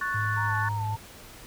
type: chord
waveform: sine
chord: F# minor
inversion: second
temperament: equal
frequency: 1108.7 / 1480 / 1760 Hz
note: C#6 / F#6 / A6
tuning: 0 / 0 / 0 cents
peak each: -31 dBFS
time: 0.01-0.69 s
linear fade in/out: 5 ms
type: tone with pitch glide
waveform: sine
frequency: 106 to 105.15 Hz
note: G#2 to G#2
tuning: +36 to +22 cents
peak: -28 dBFS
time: 0.14-0.96 s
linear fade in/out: 10 ms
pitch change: -14 cents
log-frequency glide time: 0.4-0.55 s
type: tone with vibrato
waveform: sine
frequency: 903 Hz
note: A5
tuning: 45 cents sharp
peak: -31 dBFS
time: 0.36-0.97 s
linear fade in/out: 20 ms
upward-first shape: sine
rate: 3.4 Hz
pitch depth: 61 cents each way
effects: pink hiss -47 dBFS RMS until 1.46 s